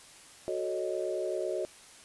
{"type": "chord", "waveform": "sine", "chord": "D# half-diminished seventh", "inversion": "first", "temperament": "equal", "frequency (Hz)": [370, 440, 554.4, 622.3], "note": ["F#4", "A4", "C#5", "D#5"], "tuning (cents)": [0, 0, 0, 0], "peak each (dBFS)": [-34, -38, -37, -35], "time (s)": [0.48, 1.65], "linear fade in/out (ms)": 0, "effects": ["white hiss -53 dBFS RMS until 2.04 s", "resampled to 24000 Hz"]}